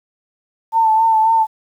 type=tone with vibrato; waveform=sine; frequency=890 Hz; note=A5; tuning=20 cents sharp; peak=-10 dBFS; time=0.72-1.47 s; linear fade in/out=50 ms; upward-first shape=sine; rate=3.7 Hz; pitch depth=34 cents each way; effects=8-bit